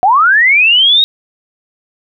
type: linear sweep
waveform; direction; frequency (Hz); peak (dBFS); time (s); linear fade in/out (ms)
sine; up; 698.5 to 3806; -5; 0.03-1.04; 0
effects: none